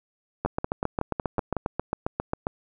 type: two click trains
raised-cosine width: 1 ms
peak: -11 / -12 dBFS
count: 16 / 7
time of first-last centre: 0.45-2.469 / 0.46-1.567 s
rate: 7.43 / 5.42 Hz
effects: none